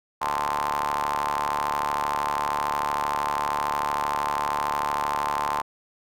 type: ring-modulated tone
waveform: sawtooth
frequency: 73 Hz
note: D2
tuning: 10 cents flat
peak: -17 dBFS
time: 0.21-5.62 s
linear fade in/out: 10 ms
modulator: 965 Hz
effects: none